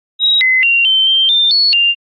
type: tone with pitch steps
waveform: sine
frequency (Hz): 3819 / 2042 / 2761 / 3096 / 3145 / 3593 / 4398 / 2793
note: A#7 / C7 / F7 / G7 / G7 / A7 / C#8 / F7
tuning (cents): +41 / -43 / -20 / -22 / +5 / +36 / -14 / -1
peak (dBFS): -8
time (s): 0.19-1.95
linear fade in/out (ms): 50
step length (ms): 220
effects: Opus 48 kbps